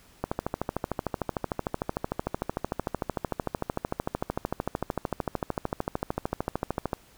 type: click train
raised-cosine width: 1 ms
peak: -13 dBFS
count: 90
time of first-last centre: 0.24-6.932 s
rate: 13.3 Hz
effects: pink hiss -57 dBFS RMS until 7.17 s